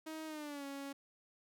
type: tone with pitch glide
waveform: sawtooth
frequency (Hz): 315.6 to 277.9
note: D#4 to C#4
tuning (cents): +25 to +4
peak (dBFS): -39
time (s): 0.06-0.93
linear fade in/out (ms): 10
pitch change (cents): -221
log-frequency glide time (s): 0.26-0.65
effects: none